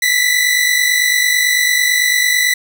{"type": "tone pair together", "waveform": "sawtooth", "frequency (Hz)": [1958, 2007], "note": ["B6", "B6"], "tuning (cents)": [-15, 27], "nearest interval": "unison", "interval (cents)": 42, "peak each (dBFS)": -11, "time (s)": [0.02, 2.54], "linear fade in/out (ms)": 5, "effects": []}